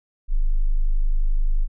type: tone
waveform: sine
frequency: 25.75 Hz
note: G#0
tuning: 14 cents flat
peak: -15 dBFS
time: 0.28-1.68 s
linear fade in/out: 50 ms
effects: none